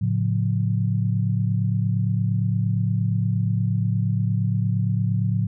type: chord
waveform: sine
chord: A augmented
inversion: none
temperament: equal with one note detuned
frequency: 110 / 138.59 / 178.9 Hz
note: A2 / C#3 / E#3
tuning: 0 / 0 / +42 cents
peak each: -21 / -26 / -25 dBFS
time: 0.01-5.47 s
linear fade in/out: 10 ms
effects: none